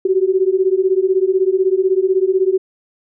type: beating tone pair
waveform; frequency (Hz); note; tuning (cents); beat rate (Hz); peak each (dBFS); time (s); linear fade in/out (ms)
sine; 370 / 386; F#4 / G4; 0 / -27; 16; -15; 0.05-2.58; 5
effects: none